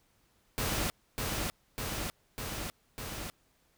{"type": "noise with echo", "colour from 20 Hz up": "pink", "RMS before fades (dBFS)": -32, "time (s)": [0.58, 0.9], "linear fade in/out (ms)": 0, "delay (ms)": 600, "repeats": 4, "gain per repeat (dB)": -2, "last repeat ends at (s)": 3.3, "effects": ["pink hiss -70 dBFS RMS until 3.77 s"]}